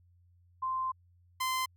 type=tone pair in turn; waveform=sine / sawtooth; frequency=1042 / 1034.8 Hz; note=C6 / C6; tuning=-7 / -19 cents; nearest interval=unison; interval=12 cents; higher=first; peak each=-30 / -26 dBFS; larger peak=second; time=0.62-0.92 / 1.4-1.66 s; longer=first; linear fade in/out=10 ms; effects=added 88 Hz sine -61 dBFS peak until 1.76 s